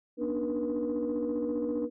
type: tone cluster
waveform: sine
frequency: 241.5 / 286.9 / 301.9 / 481.8 Hz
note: B3 / D4 / D4 / B4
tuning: -39 / -40 / +48 / -43 cents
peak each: -34 / -35 / -32 / -31 dBFS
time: 0.17-1.9 s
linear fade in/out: 50 ms
effects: tanh soft clip ceiling -23 dBFS